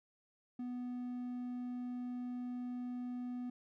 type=tone; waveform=triangle; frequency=246.9 Hz; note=B3; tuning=in tune; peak=-37 dBFS; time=0.59-3.5 s; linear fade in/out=5 ms; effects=none